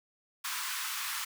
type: high-pass noise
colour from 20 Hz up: pink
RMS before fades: -36 dBFS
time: 0.44-1.25 s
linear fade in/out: 10 ms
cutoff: 1000 Hz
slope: 48 dB/octave
effects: none